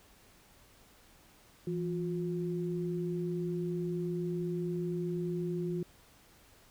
sine tone pair together, 168.4 / 356.8 Hz, E3 / F4, +37 / +37 cents, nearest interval octave + minor second, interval 1300 cents, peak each -34 / -35 dBFS, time 1.67-5.83 s, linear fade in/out 2 ms, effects pink hiss -61 dBFS RMS until 6.7 s

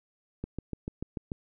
click train, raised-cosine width 3 ms, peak -21 dBFS, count 7, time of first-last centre 0.44-1.318 s, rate 6.83 Hz, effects none

